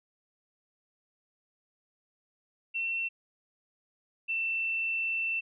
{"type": "tone pair in turn", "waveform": "sine", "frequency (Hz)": [2704, 2679], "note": ["E7", "E7"], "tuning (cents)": [43, 27], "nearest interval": "unison", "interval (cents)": 16, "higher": "first", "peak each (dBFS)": [-29, -28], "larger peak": "second", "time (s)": [[2.74, 3.09], [4.28, 5.41]], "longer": "second", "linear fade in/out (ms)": 20, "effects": []}